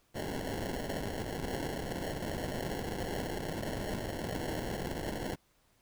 white noise with sample-and-hold, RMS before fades -37 dBFS, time 0.14-5.36 s, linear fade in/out 20 ms, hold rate 1225 Hz, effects pink hiss -70 dBFS RMS until 5.81 s

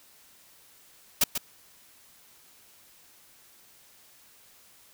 white noise with echo, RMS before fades -21 dBFS, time 1.21-1.24 s, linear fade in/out 5 ms, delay 140 ms, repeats 1, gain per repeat -8 dB, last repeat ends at 1.38 s, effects white hiss -57 dBFS RMS until 4.93 s

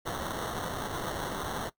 blue noise with sample-and-hold, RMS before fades -35 dBFS, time 0.05-1.7 s, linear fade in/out 20 ms, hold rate 2450 Hz, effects noise-tail reverb RT60 0.1 s tail -18 dB re dry

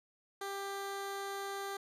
15% pulse tone, 395.4 Hz, G4, 15 cents sharp, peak -32 dBFS, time 0.41-1.77 s, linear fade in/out 5 ms, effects resampled to 32000 Hz

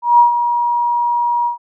sine tone with ADSR envelope, 955 Hz, A#5, 42 cents sharp, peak -4 dBFS, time 0.02-1.58 s, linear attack 170 ms, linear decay 120 ms, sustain -9 dB, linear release 120 ms, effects none

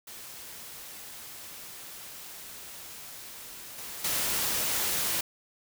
white noise with level steps, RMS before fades -44 / -40 / -29 dBFS, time 0.07-5.21 s, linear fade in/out 5 ms, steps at 3.78 / 4.04 s, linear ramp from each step 5 ms, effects none

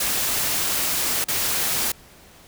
white noise with dropouts, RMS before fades -23 dBFS, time 0-1.92 s, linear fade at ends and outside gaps 5 ms, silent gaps 1.243-1.283 s, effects pink hiss -49 dBFS RMS until 2.47 s

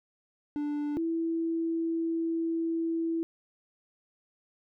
triangle / sine tone pair in turn, 293.7 / 329.7 Hz, D4 / E4, 0 / 0 cents, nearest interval major second, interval 200 cents, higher second, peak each -27 dBFS, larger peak neither, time 0.56-0.97 / 0.97-3.23 s, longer second, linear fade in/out 0 ms, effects none

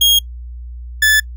40% pulse tone pair in turn, 3265 / 1736.6 Hz, G#7 / A6, -30 / -23 cents, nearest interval major seventh, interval 1093 cents, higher first, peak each -8 dBFS, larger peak neither, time 0.01-0.19 / 1.02-1.2 s, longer neither, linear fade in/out 5 ms, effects noise-tail reverb RT60 0.1 s tail -26 dB re dry + added 60 Hz sine -27 dBFS peak until 1.36 s

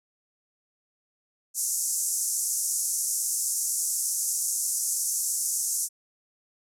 pink band-pass noise, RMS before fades -28 dBFS, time 1.54-5.89 s, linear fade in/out 50 ms, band 6000 to 12000 Hz, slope 48 dB/octave, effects none

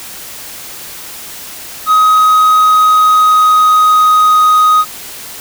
triangle tone with pitch glide, 1262 to 1250.4 Hz, D#6 to D#6, +24 to +8 cents, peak -3 dBFS, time 1.86-4.85 s, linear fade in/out 50 ms, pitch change -16 cents, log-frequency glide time 2.12-4.36 s, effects white hiss -28 dBFS RMS until 5.4 s

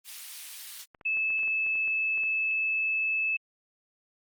pink high-pass noise, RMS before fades -42 dBFS, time 0.04-0.86 s, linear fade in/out 50 ms, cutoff 3000 Hz, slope 12 dB/octave
clicks, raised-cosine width 0.5 ms, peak -34 dBFS, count 12, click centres 0.948 / 1.012 / 1.172 / 1.304 / 1.392 / 1.432 / 1.477 / 1.665 / 1.755 / 1.877 / 2.176 / 2.235 s
sine tone, 2612 Hz, E7, 17 cents flat, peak -25 dBFS, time 1.05-3.37 s, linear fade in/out 10 ms
effects Opus 32 kbps

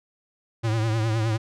square tone with vibrato, 111.4 Hz, A2, 22 cents sharp, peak -22 dBFS, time 0.63-1.38 s, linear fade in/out 20 ms, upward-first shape triangle, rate 9.7 Hz, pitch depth 79 cents each way, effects low-pass 7000 Hz 12 dB/octave

